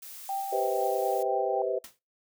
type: noise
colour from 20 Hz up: blue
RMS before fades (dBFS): -44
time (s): 0.02-1.23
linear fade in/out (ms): 5
type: tone with tremolo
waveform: sine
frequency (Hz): 785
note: G5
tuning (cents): +2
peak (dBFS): -28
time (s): 0.29-1.62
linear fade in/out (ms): 2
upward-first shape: sine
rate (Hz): 4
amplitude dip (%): 40
type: chord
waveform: sine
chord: C major seventh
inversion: second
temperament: equal with one note detuned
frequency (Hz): 392 / 493.9 / 523.3 / 645.7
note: G4 / B4 / C5 / E5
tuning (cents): 0 / 0 / 0 / -36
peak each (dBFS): -32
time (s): 0.52-1.79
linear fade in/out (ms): 10
type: noise with exponential decay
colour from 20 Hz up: white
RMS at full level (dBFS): -41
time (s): 1.84-1.99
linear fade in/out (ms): 2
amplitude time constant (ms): 32
effects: noise-tail reverb RT60 0.3 s tail -26 dB re dry